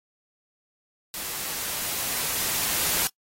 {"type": "noise with level ramp", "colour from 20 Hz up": "white", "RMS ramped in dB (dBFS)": [-33, -24], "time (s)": [1.14, 3.07], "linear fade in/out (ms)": 0, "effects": ["noise-tail reverb RT60 0.1 s tail -24 dB re dry", "AAC 48 kbps"]}